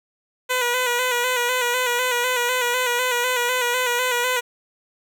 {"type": "tone with vibrato", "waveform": "10% pulse", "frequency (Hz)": 493.9, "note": "B4", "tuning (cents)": 0, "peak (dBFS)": -11, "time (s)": [0.49, 4.41], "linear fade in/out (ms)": 20, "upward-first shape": "square", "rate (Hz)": 4, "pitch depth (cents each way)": 42, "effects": []}